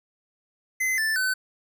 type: tone with pitch steps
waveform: square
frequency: 2048 / 1762.4 / 1516.6 Hz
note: C7 / A6 / F#6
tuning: -38 / +2 / +42 cents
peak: -23 dBFS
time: 0.8-1.34 s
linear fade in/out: 10 ms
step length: 180 ms
effects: none